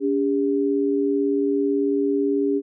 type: tone pair together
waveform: sine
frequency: 284 / 402.1 Hz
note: C#4 / G4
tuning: +42 / +44 cents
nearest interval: tritone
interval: 602 cents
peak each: -21 dBFS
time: 0-2.62 s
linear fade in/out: 50 ms
effects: none